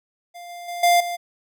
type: tone with level steps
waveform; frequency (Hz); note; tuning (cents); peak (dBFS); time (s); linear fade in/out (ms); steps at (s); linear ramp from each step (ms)
square; 698.5; F5; 0; -37 / -35 / -29 / -14 / -26; 0.34-1.17; 20; 0.49 / 0.68 / 0.83 / 1; 5
effects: none